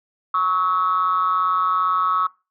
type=ring-modulated tone; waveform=triangle; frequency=88.8 Hz; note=F2; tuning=29 cents sharp; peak=-11 dBFS; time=0.34-2.27 s; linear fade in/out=5 ms; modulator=1200 Hz; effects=noise-tail reverb RT60 0.3 s tail -23 dB re dry + tanh soft clip ceiling -9 dBFS